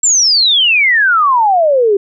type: exponential sweep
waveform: sine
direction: down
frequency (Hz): 7610 to 385.8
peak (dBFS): -7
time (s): 0.03-1.97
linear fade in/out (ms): 5
effects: none